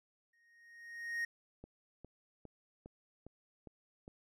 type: tone with exponential growth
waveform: triangle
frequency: 1864.7 Hz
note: A#6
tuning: in tune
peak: -31 dBFS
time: 0.33-1.25 s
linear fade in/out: 5 ms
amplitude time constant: 200 ms
type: click train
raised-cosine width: 2 ms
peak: -37 dBFS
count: 7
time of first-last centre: 1.64-4.079 s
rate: 2.46 Hz
effects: none